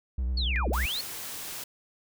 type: tone with vibrato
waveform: triangle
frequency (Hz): 62.6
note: B1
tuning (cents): +24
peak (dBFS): -24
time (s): 0.18-0.86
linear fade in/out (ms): 5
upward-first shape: square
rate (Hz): 10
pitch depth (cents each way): 62
type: linear two-way sweep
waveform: sine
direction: down then up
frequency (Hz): 4500 to 170.8 to 4500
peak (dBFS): -29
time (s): 0.37-1.01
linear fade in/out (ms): 5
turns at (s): 0.69
type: tone with exponential decay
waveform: sine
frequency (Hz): 2420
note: D#7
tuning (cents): -49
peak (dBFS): -26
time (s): 0.56-0.7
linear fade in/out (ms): 0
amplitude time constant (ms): 29
type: noise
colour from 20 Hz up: white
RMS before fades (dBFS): -38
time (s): 0.73-1.64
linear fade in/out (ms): 5
effects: none